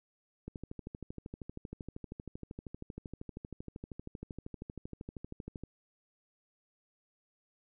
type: click train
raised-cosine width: 3 ms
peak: -29 dBFS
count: 67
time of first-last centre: 0.48-5.636 s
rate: 12.8 Hz
effects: none